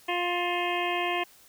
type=harmonic tone with a mistuned harmonic; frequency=352 Hz; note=F4; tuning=14 cents sharp; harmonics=1 / 2 / 3 / 5 / 6 / 7 / 8 / 9; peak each=-32 / -31 / -33 / -37 / -35 / -35 / -38 / -39 dBFS; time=0.08-1.24 s; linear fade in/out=10 ms; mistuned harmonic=7; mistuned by=+52 cents; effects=white hiss -56 dBFS RMS until 1.48 s